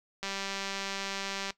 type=click train; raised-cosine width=0.2 ms; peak=-18 dBFS; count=251; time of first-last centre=0.23-1.506 s; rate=196 Hz; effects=noise-tail reverb RT60 0.1 s tail -17 dB re dry